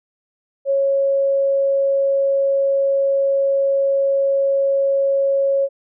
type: tone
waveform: sine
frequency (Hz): 550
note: C#5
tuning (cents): -14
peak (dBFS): -14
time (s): 0.65-5.69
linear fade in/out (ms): 50
effects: none